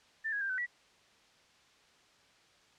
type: tone with pitch steps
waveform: sine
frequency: 1779 / 1657 / 1587 / 1516 / 1941 Hz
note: A6 / G#6 / G6 / F#6 / B6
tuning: +19 / -4 / +21 / +42 / -31 cents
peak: -32 dBFS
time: 0.24-0.665 s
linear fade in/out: 20 ms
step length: 85 ms
effects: white hiss -64 dBFS RMS until 2.78 s + low-pass 5000 Hz 12 dB/octave